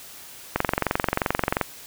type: click train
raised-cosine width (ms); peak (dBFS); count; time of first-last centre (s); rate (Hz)
0.5; -5; 25; 0.56-1.613; 22.8
effects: white hiss -43 dBFS RMS until 1.86 s